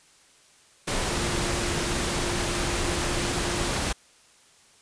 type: tone in noise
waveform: sine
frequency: 349.2 Hz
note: F4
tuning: in tune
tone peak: -34 dBFS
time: 1.1-3.7 s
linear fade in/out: 10 ms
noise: pink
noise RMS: -27 dBFS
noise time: 0.87-3.93 s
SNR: -10 dB
effects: white hiss -57 dBFS RMS until 4.81 s + resampled to 22050 Hz